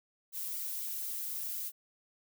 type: noise with flanger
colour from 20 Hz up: violet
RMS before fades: -38 dBFS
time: 0.32-1.72 s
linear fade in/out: 50 ms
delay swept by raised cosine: 1.1 to 2.3 ms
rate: 3.9 Hz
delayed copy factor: -0.5
effects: none